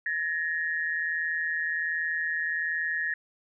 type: tone pair together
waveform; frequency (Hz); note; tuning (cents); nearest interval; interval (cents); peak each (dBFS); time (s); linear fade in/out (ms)
sine; 1703.7 / 1865; G#6 / A#6; +44 / 0; major second; 156; -30 / -29; 0.06-3.14; 2
effects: none